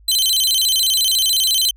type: tone with vibrato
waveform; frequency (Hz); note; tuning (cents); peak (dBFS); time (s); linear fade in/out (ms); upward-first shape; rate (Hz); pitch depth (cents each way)
sawtooth; 3541; A7; +10; -11; 0.08-1.71; 5; square; 14; 230
effects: added 51 Hz sine -44 dBFS peak until 1.76 s